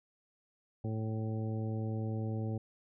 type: harmonic tone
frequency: 110 Hz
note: A2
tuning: in tune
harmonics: 1 / 2 / 3 / 4 / 5 / 7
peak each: -34 / -40 / -44 / -46 / -48 / -51 dBFS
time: 0.84-2.58 s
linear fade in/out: 5 ms
effects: none